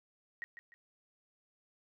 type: tone with echo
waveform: sine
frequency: 1884 Hz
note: A#6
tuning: 18 cents sharp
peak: -38 dBFS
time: 0.42-0.44 s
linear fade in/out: 0 ms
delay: 150 ms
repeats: 2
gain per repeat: -9 dB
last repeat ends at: 0.74 s
effects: none